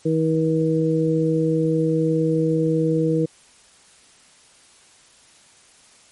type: harmonic tone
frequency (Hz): 160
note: D#3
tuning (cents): +49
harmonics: 1 / 2 / 3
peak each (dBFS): -21 / -21 / -21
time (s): 0.05-3.26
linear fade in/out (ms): 10
effects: white hiss -52 dBFS RMS until 6.11 s + MP3 48 kbps